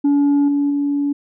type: tone with level steps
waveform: sine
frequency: 285.4 Hz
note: D4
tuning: 49 cents flat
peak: -9 / -13 / -15 dBFS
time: 0.04-1.13 s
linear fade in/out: 10 ms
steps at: 0.48 / 0.7 s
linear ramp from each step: 5 ms
effects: tanh soft clip ceiling -11 dBFS